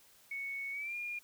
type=tone with pitch glide; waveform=sine; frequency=2217 to 2418 Hz; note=C#7 to D7; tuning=0 to +50 cents; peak=-37 dBFS; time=0.31-1.19 s; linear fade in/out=5 ms; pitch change=+150 cents; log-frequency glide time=0.72-0.95 s; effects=white hiss -63 dBFS RMS until 1.23 s